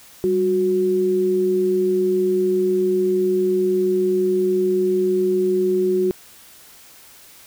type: tone pair together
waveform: sine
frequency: 194.62 / 367.4 Hz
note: G3 / F#4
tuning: -12 / -12 cents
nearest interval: major seventh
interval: 1100 cents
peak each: -25 / -16 dBFS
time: 0.24-6.11 s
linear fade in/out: 0 ms
effects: white hiss -46 dBFS RMS until 7.46 s